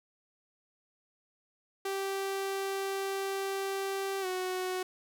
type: tone with pitch glide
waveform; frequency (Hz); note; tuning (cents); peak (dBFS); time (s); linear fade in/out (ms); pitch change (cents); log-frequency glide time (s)
sawtooth; 390 to 369.2; G4 to F#4; -9 to -4; -28; 1.85-4.83; 5; -95; 4.21-4.26
effects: none